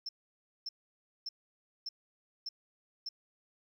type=tone bursts; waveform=sine; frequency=5340 Hz; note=E8; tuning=22 cents sharp; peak=-36 dBFS; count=6; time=0.06-3.09 s; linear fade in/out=5 ms; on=30 ms; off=570 ms; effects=11-bit